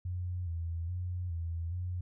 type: tone with vibrato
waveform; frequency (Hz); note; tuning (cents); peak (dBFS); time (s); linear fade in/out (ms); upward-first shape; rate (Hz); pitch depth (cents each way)
sine; 86.6; F2; -14; -33; 0.05-2.01; 5; square; 1.2; 60
effects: none